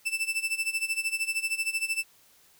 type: tone with tremolo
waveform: 40% pulse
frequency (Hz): 2650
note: E7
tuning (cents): +9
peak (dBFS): -23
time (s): 0.05-2.04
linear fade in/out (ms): 20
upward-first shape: sine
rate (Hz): 13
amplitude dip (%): 85
effects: white hiss -60 dBFS RMS until 2.59 s